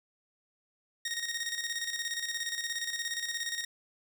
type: tone with tremolo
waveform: 15% pulse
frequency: 1864.7 Hz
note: A#6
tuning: in tune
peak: -25 dBFS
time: 1.05-3.65 s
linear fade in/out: 5 ms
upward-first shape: square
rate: 17 Hz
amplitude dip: 55%
effects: none